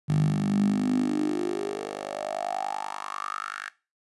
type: tone with high-pass filter sweep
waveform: 10% pulse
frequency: 50.3 Hz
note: G1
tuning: 45 cents sharp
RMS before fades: -28 dBFS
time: 0.08-3.7 s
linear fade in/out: 20 ms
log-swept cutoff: 140 to 1600 Hz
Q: 8.1
effects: noise-tail reverb RT60 0.3 s tail -19 dB re dry + resampled to 24000 Hz